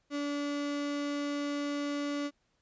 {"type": "tone", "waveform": "35% pulse", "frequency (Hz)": 288.1, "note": "D4", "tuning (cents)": -33, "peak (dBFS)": -30, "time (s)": [0.1, 2.31], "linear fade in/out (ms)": 50, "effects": ["pink hiss -75 dBFS RMS until 2.61 s", "resampled to 16000 Hz"]}